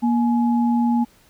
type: tone pair together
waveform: sine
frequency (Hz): 236.8 / 843.9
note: A#3 / G#5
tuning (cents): +27 / +27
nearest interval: octave + minor seventh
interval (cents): 2200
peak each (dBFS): -16 / -25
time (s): 0.02-1.05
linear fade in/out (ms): 20
effects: pink hiss -55 dBFS RMS until 1.29 s

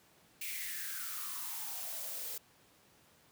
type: noise with high-pass filter sweep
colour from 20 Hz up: blue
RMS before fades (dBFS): -41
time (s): 0.41-2.38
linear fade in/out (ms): 5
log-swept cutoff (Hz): 2400 to 440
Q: 6.7
effects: pink hiss -65 dBFS RMS until 3.31 s + high-pass 100 Hz 12 dB/octave

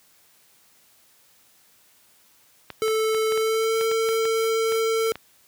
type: clicks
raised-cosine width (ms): 0.3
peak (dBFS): -18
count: 11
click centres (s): 2.703 / 2.881 / 3.147 / 3.322 / 3.376 / 3.811 / 3.915 / 4.089 / 4.254 / 4.722 / 5.156
type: tone with pitch glide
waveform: square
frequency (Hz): 438.9 to 448.4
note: A4 to A4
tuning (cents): -4 to +33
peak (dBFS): -21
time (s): 2.82-5.12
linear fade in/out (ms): 0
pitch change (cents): +37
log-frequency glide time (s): 3.31-3.78
effects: white hiss -58 dBFS RMS until 5.47 s + high-pass 60 Hz 12 dB/octave

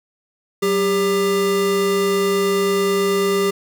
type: tone pair together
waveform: square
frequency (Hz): 189.2 / 398.4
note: F#3 / G4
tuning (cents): +39 / +28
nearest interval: octave + minor second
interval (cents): 1289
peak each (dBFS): -25 / -17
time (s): 0.62-3.51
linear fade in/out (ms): 10
effects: none

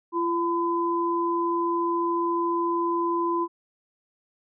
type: tone pair together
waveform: sine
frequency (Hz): 341.5 / 1010.7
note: F4 / B5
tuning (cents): -39 / +40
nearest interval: octave + perfect fifth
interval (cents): 1879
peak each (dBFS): -25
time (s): 0.12-3.48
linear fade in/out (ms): 50
effects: none

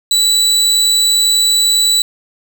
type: tone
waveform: 30% pulse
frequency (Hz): 3951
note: B7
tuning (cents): 0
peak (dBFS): -7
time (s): 0.11-2.02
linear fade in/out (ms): 2
effects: none

